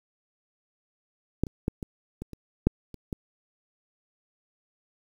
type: clicks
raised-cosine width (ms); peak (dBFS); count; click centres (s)
3; -10 / -26 / -12 / -21 / -22 / -27 / -6 / -28 / -18; 9; 1.436 / 1.468 / 1.681 / 1.828 / 2.22 / 2.333 / 2.67 / 2.943 / 3.128
effects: 8-bit